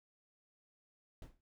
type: noise with exponential decay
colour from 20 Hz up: brown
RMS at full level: -44 dBFS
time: 1.22-1.41 s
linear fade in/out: 2 ms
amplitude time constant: 40 ms
effects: none